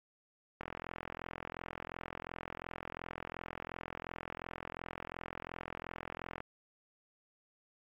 click train, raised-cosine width 0.5 ms, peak -25 dBFS, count 249, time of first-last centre 0.61-6.404 s, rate 42.8 Hz, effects AAC 64 kbps

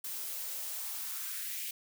blue noise with high-pass filter sweep, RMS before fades -39 dBFS, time 0.04-1.71 s, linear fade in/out 5 ms, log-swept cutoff 250 to 2500 Hz, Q 2.2, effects none

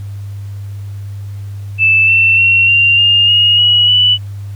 sine tone with pitch steps, 2637 / 2682 / 2727 / 2773 / 2820 / 2867 / 2916 / 2965 Hz, E7 / E7 / F7 / F7 / F7 / F7 / F#7 / F#7, 0 / +29 / -42 / -13 / +16 / +45 / -26 / +3 cents, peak -6 dBFS, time 1.78-4.18 s, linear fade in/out 50 ms, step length 300 ms, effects added 100 Hz sine -22 dBFS peak until 4.55 s + pink hiss -46 dBFS RMS until 4.55 s

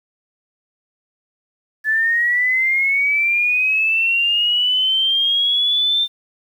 sine linear sweep, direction up, 1727 to 3600 Hz, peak -14 dBFS, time 1.84-6.08 s, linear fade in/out 50 ms, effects 8-bit

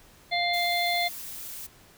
harmonic tone, 698.5 Hz, F5, in tune, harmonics 1 / 3 / 5 / 6, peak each -27 / -28 / -32 / -32 dBFS, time 0.31-1.09 s, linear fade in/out 20 ms
blue noise, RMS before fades -39 dBFS, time 0.53-1.67 s, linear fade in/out 10 ms
effects pink hiss -55 dBFS RMS until 1.97 s

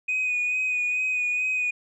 sine tone with vibrato, 2489 Hz, D#7, in tune, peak -21 dBFS, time 0.08-1.71 s, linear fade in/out 10 ms, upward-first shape sine, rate 2.3 Hz, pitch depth 24 cents each way, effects tanh soft clip ceiling -20 dBFS

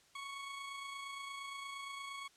20% pulse tone with amplitude modulation, 1108.7 Hz, C#6, in tune, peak -37 dBFS, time 0.15-2.28 s, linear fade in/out 5 ms, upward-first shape sine, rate 28.6 Hz, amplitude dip 35%, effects white hiss -67 dBFS RMS until 2.36 s + low-pass 8000 Hz 12 dB/octave

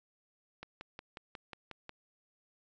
click train, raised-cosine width 0.3 ms, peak -28 dBFS, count 8, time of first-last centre 0.63-1.894 s, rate 5.54 Hz, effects resampled to 16000 Hz

